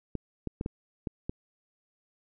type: clicks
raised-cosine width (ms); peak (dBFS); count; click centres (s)
3; -19; 6; 0.153 / 0.473 / 0.611 / 0.661 / 1.072 / 1.295
effects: none